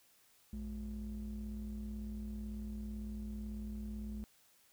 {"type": "ring-modulated tone", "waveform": "triangle", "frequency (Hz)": 77, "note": "D#2", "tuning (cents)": -17, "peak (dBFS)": -35, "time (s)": [0.53, 4.24], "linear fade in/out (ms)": 0, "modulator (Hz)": 135, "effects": ["white hiss -68 dBFS RMS until 4.72 s"]}